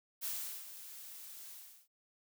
blue noise with ADSR envelope, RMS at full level -38 dBFS, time 0.21-1.88 s, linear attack 35 ms, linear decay 400 ms, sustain -12 dB, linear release 370 ms, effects none

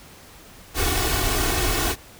pink noise with comb filter, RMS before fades -22 dBFS, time 0.74-1.96 s, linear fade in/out 50 ms, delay 2.7 ms, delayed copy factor +0.8, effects pink hiss -46 dBFS RMS until 2.19 s

